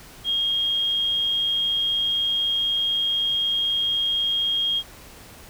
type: tone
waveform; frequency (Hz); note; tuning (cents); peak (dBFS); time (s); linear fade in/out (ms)
sine; 3248; G#7; -39; -20; 0.24-4.83; 50
effects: pink hiss -45 dBFS RMS until 5.49 s